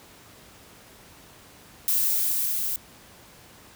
violet noise with level ramp, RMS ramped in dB -22 to -28 dBFS, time 1.88-2.76 s, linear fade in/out 0 ms, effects pink hiss -50 dBFS RMS until 3.75 s + high-pass 60 Hz 12 dB/octave

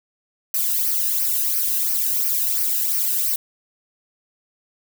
violet noise with flanger, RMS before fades -21 dBFS, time 0.54-3.36 s, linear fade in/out 2 ms, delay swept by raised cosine 0.27 to 0.93 ms, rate 2.9 Hz, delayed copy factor -0.65, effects none

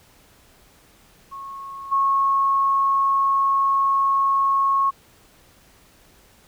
sine tone with level steps, 1095 Hz, C#6, 22 cents flat, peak -32 / -16 dBFS, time 1.31-4.91 s, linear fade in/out 20 ms, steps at 1.91 s, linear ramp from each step 20 ms, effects pink hiss -54 dBFS RMS until 6.47 s

